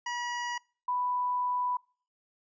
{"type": "tone pair in turn", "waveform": ["25% pulse", "sine"], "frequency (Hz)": [965, 990.4], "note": ["B5", "B5"], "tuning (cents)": [-40, 5], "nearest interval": "unison", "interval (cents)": 45, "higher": "second", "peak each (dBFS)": [-28, -27], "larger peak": "second", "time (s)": [[0.06, 0.58], [0.88, 1.77]], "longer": "second", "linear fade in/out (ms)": 5, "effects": ["noise-tail reverb RT60 0.4 s tail -25 dB re dry", "resampled to 16000 Hz"]}